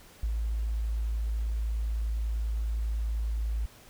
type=tone with ADSR envelope; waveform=sine; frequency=55 Hz; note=A1; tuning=in tune; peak=-25 dBFS; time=0.23-3.66 s; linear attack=4 ms; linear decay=52 ms; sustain=-2 dB; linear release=6 ms; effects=pink hiss -54 dBFS RMS until 3.89 s